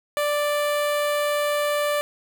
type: tone with notch filter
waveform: sawtooth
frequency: 587.3 Hz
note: D5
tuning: in tune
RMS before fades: -23 dBFS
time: 0.17-2.01 s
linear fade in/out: 0 ms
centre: 5600 Hz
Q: 1.7
effects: none